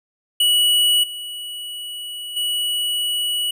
square tone with level steps, 2935 Hz, F#7, 15 cents flat, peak -14 / -29 / -20 dBFS, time 0.4-3.51 s, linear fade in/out 5 ms, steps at 1.03 / 2.36 s, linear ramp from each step 10 ms, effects none

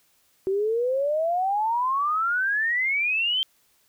sine exponential sweep, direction up, 375.6 to 3168 Hz, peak -21 dBFS, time 0.47-3.43 s, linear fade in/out 0 ms, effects white hiss -64 dBFS RMS until 3.88 s

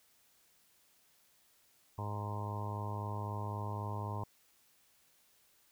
harmonic tone, 103.83 Hz, G#2, in tune, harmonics 1 / 2 / 3 / 4 / 5 / 6 / 7 / 8 / 9 / 10, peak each -38 / -49 / -52 / -50 / -53 / -51 / -53 / -50 / -45 / -47 dBFS, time 1.98-4.24 s, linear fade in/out 5 ms, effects white hiss -69 dBFS RMS until 5.71 s

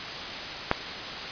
click, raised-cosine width 0.5 ms, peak -5 dBFS, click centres 0.714 s, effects white hiss -34 dBFS RMS until 1.31 s + resampled to 11025 Hz

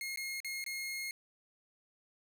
sawtooth tone with dropouts, 2150 Hz, C7, 47 cents sharp, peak -34 dBFS, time 0.01-1.11 s, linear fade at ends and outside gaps 1 ms, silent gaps 0.16-0.173 / 0.403-0.446 / 0.641-0.663 s, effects none

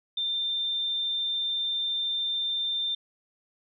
sine tone, 3587 Hz, A7, 33 cents sharp, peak -26 dBFS, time 0.17-2.95 s, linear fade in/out 5 ms, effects none

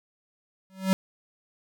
square tone with exponential growth, 190 Hz, F#3, 46 cents sharp, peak -17 dBFS, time 0.7-0.93 s, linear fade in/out 0 ms, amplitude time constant 48 ms, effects none

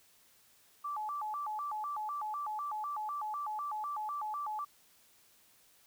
sine tone with vibrato, 998 Hz, B5, 18 cents sharp, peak -35 dBFS, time 0.84-4.65 s, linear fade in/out 10 ms, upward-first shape square, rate 4 Hz, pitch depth 270 cents each way, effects white hiss -65 dBFS RMS until 5.86 s

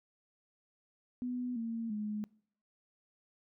sine tone with pitch steps, 247.9 / 228.6 / 210.9 Hz, B3 / A#3 / G#3, +7 / -34 / +27 cents, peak -34 dBFS, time 1.22-2.24 s, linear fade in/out 0 ms, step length 340 ms, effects noise-tail reverb RT60 0.6 s tail -24 dB re dry

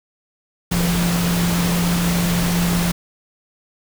sine tone in noise, 173.2 Hz, F3, 14 cents flat, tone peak -17 dBFS, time 0.71-2.92 s, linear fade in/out 10 ms, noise pink, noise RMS -23 dBFS, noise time 0.71-2.92 s, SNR +3 dB, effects none

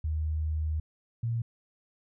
sine tone pair in turn, 77.78 / 116.14 Hz, D#2 / A#2, 0 / -6 cents, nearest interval perfect fifth, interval 694 cents, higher second, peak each -27 dBFS, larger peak neither, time 0.04-0.8 / 1.23-1.42 s, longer first, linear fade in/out 5 ms, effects none

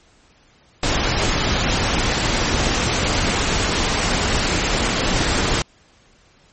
pink noise with amplitude modulation, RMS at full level -17 dBFS, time 0.83-5.62 s, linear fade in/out 2 ms, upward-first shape sine, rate 272 Hz, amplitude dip 40%, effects pink hiss -54 dBFS RMS until 6.52 s + MP3 32 kbps

